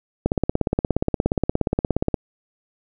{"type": "click train", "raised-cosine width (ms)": 2, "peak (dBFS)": -5, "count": 33, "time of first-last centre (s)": [0.26, 2.142], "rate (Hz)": 17, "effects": []}